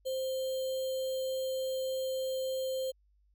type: tone with sample-and-hold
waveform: sine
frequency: 523.3 Hz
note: C5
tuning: in tune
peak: -31 dBFS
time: 0.05-2.92 s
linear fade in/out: 20 ms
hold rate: 3675 Hz
effects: added 50 Hz sine -65 dBFS peak until 3.34 s